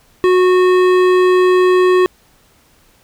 sine tone with hard clipping, 366.3 Hz, F#4, 17 cents flat, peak -10 dBFS, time 0.24-2.06 s, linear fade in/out 0 ms, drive 14 dB, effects pink hiss -52 dBFS RMS until 3.03 s

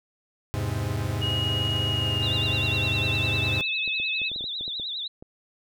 45% pulse chord, E augmented, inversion none, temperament equal, 82.41 / 103.83 / 130.81 Hz, E2 / G#2 / B#2, 0 / 0 / 0 cents, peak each -33 / -28 / -31 dBFS, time 0.54-3.61 s, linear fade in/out 0 ms
sine tone with pitch glide, 2882 to 2582 Hz, F#7 to E7, -46 to -37 cents, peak -26 dBFS, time 1.21-4.3 s, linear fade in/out 20 ms, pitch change -191 cents, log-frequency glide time 1.91-3.8 s
sine tone with vibrato, 3714 Hz, A#7, 7 cents flat, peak -29 dBFS, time 2.22-5.08 s, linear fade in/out 10 ms, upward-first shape triangle, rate 9.9 Hz, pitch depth 150 cents each way
clicks, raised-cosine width 2 ms, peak -29 dBFS, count 11, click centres 3.877 / 4 / 4.217 / 4.316 / 4.361 / 4.409 / 4.441 / 4.61 / 4.679 / 4.798 / 5.225 s
effects none

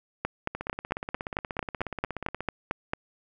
two click trains, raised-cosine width 0.5 ms, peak -12 / -18 dBFS, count 13 / 32, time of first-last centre 0.25-2.935 / 0.55-2.406 s, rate 4.47 / 16.7 Hz, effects none

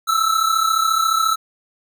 square tone pair together, 1301 / 1335.3 Hz, E6 / E6, -23 / +22 cents, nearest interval unison, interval 45 cents, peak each -19 dBFS, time 0.07-1.36 s, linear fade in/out 20 ms, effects none

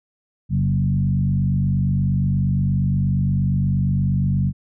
sine tone with frequency modulation, 135.5 Hz, C#3, 39 cents flat, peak -16 dBFS, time 0.49-4.53 s, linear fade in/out 50 ms, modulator 48.5 Hz, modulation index 1.2, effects none

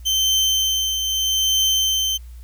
30% pulse tone with tremolo, 3102 Hz, G7, 19 cents flat, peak -12 dBFS, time 0.05-2.18 s, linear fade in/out 20 ms, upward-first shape triangle, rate 0.79 Hz, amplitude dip 50%, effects added 60 Hz sine -35 dBFS peak until 2.43 s + white hiss -56 dBFS RMS until 2.43 s

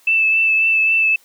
sine tone with vibrato, 2637 Hz, E7, in tune, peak -12 dBFS, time 0.07-1.16 s, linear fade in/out 5 ms, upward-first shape triangle, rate 3.7 Hz, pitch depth 22 cents each way, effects white hiss -53 dBFS RMS until 1.24 s + high-pass 300 Hz 12 dB/octave

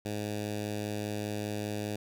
10% pulse tone with notch filter, 105 Hz, G#2, 19 cents sharp, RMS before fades -35 dBFS, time 0.05-1.96 s, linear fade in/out 5 ms, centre 1300 Hz, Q 1.4, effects none

